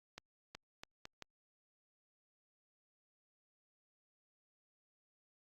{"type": "accelerating click train", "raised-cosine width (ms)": 0.2, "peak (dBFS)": -29, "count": 5, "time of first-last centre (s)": [0.18, 1.223], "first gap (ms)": 370, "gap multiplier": 0.77, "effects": ["Opus 48 kbps"]}